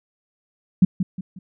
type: tone with echo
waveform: sine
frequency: 185 Hz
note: F#3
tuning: in tune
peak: -8 dBFS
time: 0.82-0.85 s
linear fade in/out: 5 ms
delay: 180 ms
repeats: 3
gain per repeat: -9 dB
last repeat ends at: 1.39 s
effects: none